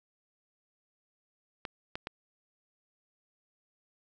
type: clicks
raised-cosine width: 0.3 ms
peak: -20 dBFS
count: 3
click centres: 1.652 / 1.955 / 2.071 s
effects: none